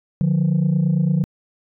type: tone pair together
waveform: sine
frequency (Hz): 149.2 / 178.1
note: D3 / F3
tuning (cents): +28 / +34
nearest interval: minor third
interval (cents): 306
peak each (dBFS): -16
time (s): 0.21-1.24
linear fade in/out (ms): 0
effects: tanh soft clip ceiling -12 dBFS

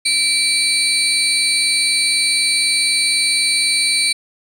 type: tone cluster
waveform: sine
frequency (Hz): 2326 / 4042 / 4510 / 8810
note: D7 / B7 / C#8 / C#9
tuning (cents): -17 / +39 / +29 / -12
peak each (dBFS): -18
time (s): 0.05-4.13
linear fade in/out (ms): 10
effects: tanh soft clip ceiling -8 dBFS + 8-bit

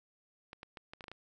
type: clicks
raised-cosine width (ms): 0.3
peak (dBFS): -30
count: 8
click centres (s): 0.531 / 0.631 / 0.772 / 0.935 / 1.008 / 1.041 / 1.082 / 1.116
effects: none

